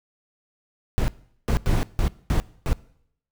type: noise bursts at uneven times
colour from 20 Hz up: brown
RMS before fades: -20 dBFS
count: 6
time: 0.98-1.08 / 1.48-1.57 / 1.66-1.83 / 1.99-2.08 / 2.3-2.4 / 2.66-2.73 s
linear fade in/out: 0 ms
effects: noise-tail reverb RT60 0.7 s tail -21 dB re dry